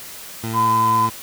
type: tone with vibrato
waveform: 20% pulse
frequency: 112.6 Hz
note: A2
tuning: 40 cents sharp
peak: -19 dBFS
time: 0.43-1.1 s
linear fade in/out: 10 ms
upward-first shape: square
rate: 10 Hz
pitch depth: 10 cents each way
type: tone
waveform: sine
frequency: 1014 Hz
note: B5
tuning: 45 cents sharp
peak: -14 dBFS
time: 0.53-1.1 s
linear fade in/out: 50 ms
effects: white hiss -36 dBFS RMS until 1.22 s